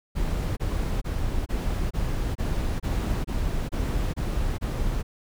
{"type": "noise bursts", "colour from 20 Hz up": "brown", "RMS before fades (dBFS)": -26, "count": 11, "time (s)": [0.15, 5.03], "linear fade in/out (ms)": 20, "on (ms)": 420, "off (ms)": 26, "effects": []}